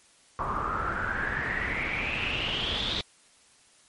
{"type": "noise with low-pass filter sweep", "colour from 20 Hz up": "pink", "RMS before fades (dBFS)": -30, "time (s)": [0.39, 3.01], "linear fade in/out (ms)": 0, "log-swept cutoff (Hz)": [1100, 3800], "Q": 8.9, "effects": ["white hiss -59 dBFS RMS until 3.88 s", "MP3 48 kbps"]}